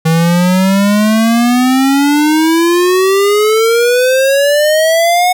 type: exponential sweep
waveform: square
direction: up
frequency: 160 to 734 Hz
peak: -8 dBFS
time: 0.05-5.33 s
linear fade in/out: 10 ms
effects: none